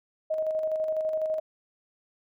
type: tone with tremolo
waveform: sine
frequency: 628 Hz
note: D#5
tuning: 16 cents sharp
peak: -24 dBFS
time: 0.3-1.4 s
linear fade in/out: 10 ms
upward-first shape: square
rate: 12 Hz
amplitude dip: 35%
effects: none